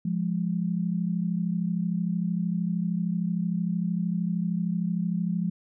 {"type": "tone pair together", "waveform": "sine", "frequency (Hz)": [173.48, 206.6], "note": ["F3", "G#3"], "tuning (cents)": [-11, -9], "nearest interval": "minor third", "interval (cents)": 302, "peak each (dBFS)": [-26, -29], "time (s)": [0.05, 5.5], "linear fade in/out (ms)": 5, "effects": []}